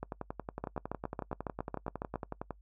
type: two click trains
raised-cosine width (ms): 1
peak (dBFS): -21 / -23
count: 12 / 28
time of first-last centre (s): 0.64-2.157 / 0.03-2.507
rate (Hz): 7.25 / 10.9
effects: noise-tail reverb RT60 0.1 s tail -23 dB re dry + added 50 Hz sine -56 dBFS peak until 2.61 s